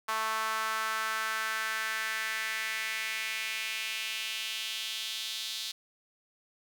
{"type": "tone with high-pass filter sweep", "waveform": "sawtooth", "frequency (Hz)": 220, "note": "A3", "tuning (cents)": 0, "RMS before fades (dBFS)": -34, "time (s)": [0.08, 5.72], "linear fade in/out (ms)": 10, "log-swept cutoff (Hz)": [1100, 3800], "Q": 2.9, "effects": ["10-bit"]}